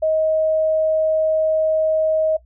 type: tone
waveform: sine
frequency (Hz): 630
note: D#5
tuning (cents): +21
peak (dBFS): -15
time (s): 0.02-2.37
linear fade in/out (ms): 10
effects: noise-tail reverb RT60 0.1 s tail -17 dB re dry + added 60 Hz sine -48 dBFS peak until 2.45 s